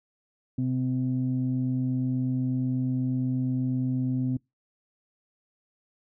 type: tone pair together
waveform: sine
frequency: 128.3 / 256.6 Hz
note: C3 / C4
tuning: -34 / -34 cents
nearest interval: octave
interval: 1200 cents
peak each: -26 dBFS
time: 0.58-4.37 s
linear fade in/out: 5 ms
effects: noise-tail reverb RT60 0.2 s tail -25 dB re dry + tanh soft clip ceiling -18 dBFS